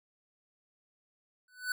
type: tone with exponential growth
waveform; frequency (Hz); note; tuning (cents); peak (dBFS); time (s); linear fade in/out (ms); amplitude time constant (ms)
square; 1494; F#6; +16; -28; 1.48-1.72; 2; 51
effects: none